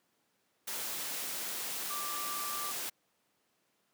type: tone in noise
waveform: sine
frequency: 1174.7 Hz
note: D6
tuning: in tune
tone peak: -39 dBFS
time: 1.9-2.72 s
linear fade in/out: 10 ms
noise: white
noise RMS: -38 dBFS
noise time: 0.67-2.9 s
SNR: -4 dB
effects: pink hiss -75 dBFS RMS until 3.93 s + high-pass 200 Hz 12 dB/octave